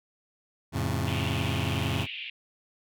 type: chord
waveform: sawtooth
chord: F augmented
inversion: none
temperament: just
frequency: 87.31 / 109.13 / 136.42 Hz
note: F2 / A2 / C#3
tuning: 0 / -14 / -27 cents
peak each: -27 dBFS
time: 0.72-2.07 s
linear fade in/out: 50 ms
type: band-pass noise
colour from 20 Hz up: pink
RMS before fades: -38 dBFS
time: 1.07-2.3 s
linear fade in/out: 5 ms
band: 2400 to 3200 Hz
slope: 48 dB/octave
effects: none